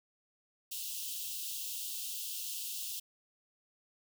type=high-pass noise; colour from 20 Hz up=white; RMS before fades=-40 dBFS; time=0.71-3 s; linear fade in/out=10 ms; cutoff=2700 Hz; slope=96 dB/octave; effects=none